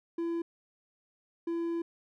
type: tone pair in turn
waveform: triangle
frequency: 336.5 / 336.5 Hz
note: E4 / E4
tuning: +36 / +36 cents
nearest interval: unison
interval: 0 cents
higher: neither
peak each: -28 dBFS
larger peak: neither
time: 0.18-0.42 / 1.47-1.82 s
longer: second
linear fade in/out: 5 ms
effects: none